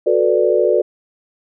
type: chord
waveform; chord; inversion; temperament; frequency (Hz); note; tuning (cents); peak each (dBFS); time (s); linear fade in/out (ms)
sine; B minor seventh; second; equal with one note detuned; 365.5 / 440 / 493.9 / 587.3; F#4 / A4 / B4 / D5; -21 / 0 / 0 / 0; -17; 0.06-0.82; 10
effects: none